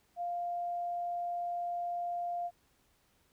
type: tone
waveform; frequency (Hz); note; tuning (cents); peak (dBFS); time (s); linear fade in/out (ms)
sine; 699; F5; +1; -33; 0.16-2.51; 50
effects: pink hiss -71 dBFS RMS until 3.32 s